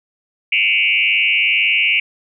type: tone with frequency modulation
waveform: sine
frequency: 2536 Hz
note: D#7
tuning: 32 cents sharp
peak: -12 dBFS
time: 0.52-2 s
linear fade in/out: 5 ms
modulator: 102 Hz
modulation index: 3.4
effects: none